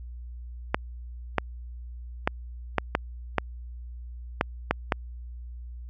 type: clicks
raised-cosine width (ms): 0.5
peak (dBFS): -6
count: 9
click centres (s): 0.745 / 1.383 / 2.275 / 2.783 / 2.951 / 3.383 / 4.411 / 4.71 / 4.922
effects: added 60 Hz sine -37 dBFS peak until 5.89 s